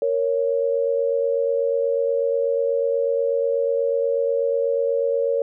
sine tone pair together, 466.2 / 554.4 Hz, A#4 / C#5, 0 / 0 cents, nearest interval minor third, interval 300 cents, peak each -21 dBFS, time 0.02-5.42 s, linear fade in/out 2 ms, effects none

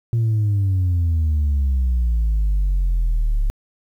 sine exponential sweep, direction down, 117.6 to 35 Hz, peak -13 dBFS, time 0.13-3.5 s, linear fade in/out 0 ms, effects tanh soft clip ceiling -14 dBFS + 9-bit

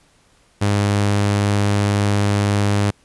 sawtooth tone, 101.9 Hz, G#2, 32 cents flat, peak -11 dBFS, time 0.61-2.91 s, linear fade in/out 10 ms, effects pink hiss -56 dBFS RMS until 3.04 s + resampled to 24000 Hz

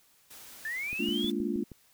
white noise, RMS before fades -49 dBFS, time 0.3-1.32 s, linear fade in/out 10 ms
sine linear sweep, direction up, 1720 to 3520 Hz, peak -32 dBFS, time 0.65-1.3 s, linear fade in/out 2 ms
click train, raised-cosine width 3 ms, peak -31 dBFS, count 6, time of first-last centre 0.93-1.717 s, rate 6.35 Hz
sine chord, Bb dominant seventh, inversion third, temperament just, 209.8 / 233.1 / 291.4 / 349.6 Hz, Ab3 / Bb3 / D4 / F4, +18 / 0 / -13 / +2 cents, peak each -34 dBFS, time 0.99-1.64 s, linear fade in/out 10 ms
effects white hiss -64 dBFS RMS until 1.93 s

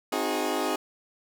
20% pulse chord, Ab dominant seventh, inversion first, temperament equal with one note detuned, 261.6 / 311.1 / 362.8 / 415.3 Hz, C4 / Eb4 / Gb4 / Ab4, 0 / 0 / -34 / 0 cents, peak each -28 / -26 / -27 / -26 dBFS, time 0.12-0.76 s, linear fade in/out 5 ms, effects none

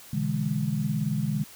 sine chord, E dominant seventh, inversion second, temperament equal with one note detuned, 123.47 / 146.83 / 164.81 / 206.7 Hz, B2 / D3 / E3 / G#3, 0 / 0 / 0 / -8 cents, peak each -33 / -28 / -32 / -29 dBFS, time 0.13-1.44 s, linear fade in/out 5 ms, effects white hiss -48 dBFS RMS until 1.55 s

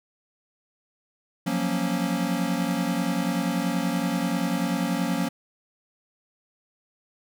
square chord, Gb major seventh, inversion third, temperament equal with one note detuned, 174.61 / 185 / 233.1 / 276.1 Hz, F3 / Gb3 / Bb3 / Db4, 0 / 0 / 0 / -7 cents, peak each -30 dBFS, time 1.46-5.29 s, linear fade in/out 10 ms, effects none

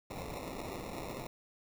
white noise with sample-and-hold, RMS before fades -42 dBFS, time 0.1-1.27 s, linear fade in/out 5 ms, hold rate 1575 Hz, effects none

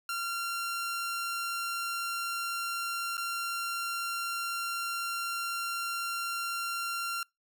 sawtooth tone with dropouts, 1378 Hz, F6, 24 cents flat, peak -28 dBFS, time 0.09-7.23 s, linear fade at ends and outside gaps 2 ms, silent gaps 3.17-3.178 s, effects noise-tail reverb RT60 0.2 s tail -26 dB re dry

